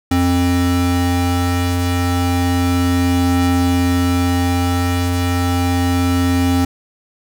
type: tone pair together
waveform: square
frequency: 88.4 / 264.9 Hz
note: F2 / C4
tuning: +22 / +22 cents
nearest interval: octave + perfect fifth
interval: 1900 cents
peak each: -17 dBFS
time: 0.11-6.65 s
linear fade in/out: 5 ms
effects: none